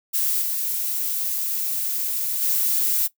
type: noise with level steps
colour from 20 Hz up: violet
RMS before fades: -22 / -25 / -21 dBFS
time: 0.13-3.08 s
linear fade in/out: 20 ms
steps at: 0.41 / 2.41 s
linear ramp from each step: 20 ms
effects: noise-tail reverb RT60 0.1 s tail -17 dB re dry